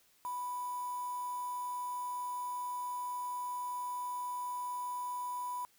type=tone with quantisation; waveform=sine; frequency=987.8 Hz; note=B5; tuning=in tune; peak=-36 dBFS; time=0.25-5.65 s; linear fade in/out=0 ms; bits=8; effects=white hiss -68 dBFS RMS until 5.78 s

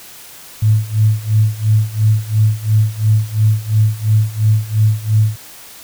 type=tone with tremolo; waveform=sine; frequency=108.1 Hz; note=A2; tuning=30 cents flat; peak=-7 dBFS; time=0.62-5.36 s; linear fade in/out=5 ms; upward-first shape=sine; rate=2.9 Hz; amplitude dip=90%; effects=white hiss -37 dBFS RMS until 5.83 s

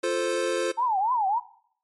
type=chord; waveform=square; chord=F major; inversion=none; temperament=equal; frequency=349.2 / 440 / 523.3 Hz; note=F4 / A4 / C5; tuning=0 / 0 / 0 cents; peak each=-29 / -30 / -28 dBFS; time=0.03-0.72 s; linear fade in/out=10 ms
type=tone with vibrato; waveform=sine; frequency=880 Hz; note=A5; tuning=in tune; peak=-21 dBFS; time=0.77-1.4 s; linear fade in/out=20 ms; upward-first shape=triangle; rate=3.5 Hz; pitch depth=290 cents each way
effects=noise-tail reverb RT60 0.6 s tail -18 dB re dry + MP3 48 kbps

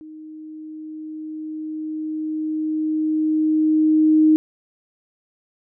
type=tone with level ramp; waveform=sine; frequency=311.1 Hz; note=D#4; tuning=in tune; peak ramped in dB=-36 to -10 dBFS; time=0.01-4.36 s; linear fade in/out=0 ms; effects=none

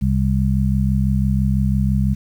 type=harmonic tone; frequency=66 Hz; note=C2; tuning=16 cents sharp; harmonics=1 / 2 / 3; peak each=-19 / -19 / -19 dBFS; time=0.01-2.15 s; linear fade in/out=20 ms; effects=8-bit

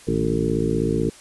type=harmonic tone with a mistuned harmonic; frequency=56 Hz; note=A1; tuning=31 cents sharp; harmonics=1 / 2 / 3 / 4 / 5 / 6 / 7 / 8; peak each=-31 / -29 / -26 / -27 / -27 / -27 / -27 / -26 dBFS; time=0.07-1.1 s; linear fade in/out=10 ms; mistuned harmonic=3; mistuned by=-100 cents; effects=white hiss -46 dBFS RMS until 1.2 s + resampled to 24000 Hz

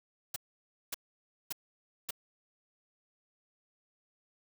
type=noise bursts; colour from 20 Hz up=white; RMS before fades=-36 dBFS; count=4; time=0.34-2.108 s; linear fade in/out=5 ms; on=22 ms; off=560 ms; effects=none

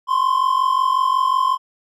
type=tone pair together; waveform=triangle; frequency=1029.5 / 1075 Hz; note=C6 / C6; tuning=-28 / +47 cents; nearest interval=minor second; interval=75 cents; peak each=-15 / -17 dBFS; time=0.07-1.58 s; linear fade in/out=50 ms; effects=none

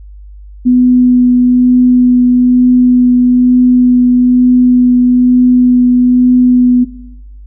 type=tone with vibrato; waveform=sine; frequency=248.7 Hz; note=B3; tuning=12 cents sharp; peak=-4 dBFS; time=0.65-6.85 s; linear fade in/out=20 ms; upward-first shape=triangle; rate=1.1 Hz; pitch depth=10 cents each way; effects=noise-tail reverb RT60 0.9 s tail -17 dB re dry + added 50 Hz sine -29 dBFS peak until 7.46 s

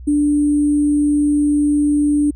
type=tone with sample-and-hold; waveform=sine; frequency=293 Hz; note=D4; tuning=4 cents flat; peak=-12 dBFS; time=0.07-2.31 s; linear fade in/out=10 ms; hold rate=8820 Hz; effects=added 62 Hz sine -31 dBFS peak until 2.35 s + resampled to 22050 Hz

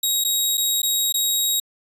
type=tone with dropouts; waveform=15% pulse; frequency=3797 Hz; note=A#7; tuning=31 cents sharp; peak=-11 dBFS; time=0.03-1.6 s; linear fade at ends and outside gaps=5 ms; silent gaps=0.24-0.247 / 0.573-0.577 / 0.819-0.83 / 1.125-1.141 s; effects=resampled to 32000 Hz

